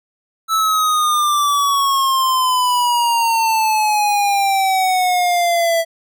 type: exponential sweep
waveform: square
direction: down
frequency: 1318.5 to 659.3 Hz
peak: -14 dBFS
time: 0.48-5.85 s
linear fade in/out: 50 ms
effects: none